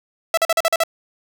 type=tone bursts; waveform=sawtooth; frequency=659.3 Hz; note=E5; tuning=in tune; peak=-10 dBFS; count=7; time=0.34-0.836 s; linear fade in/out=2 ms; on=34 ms; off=43 ms; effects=none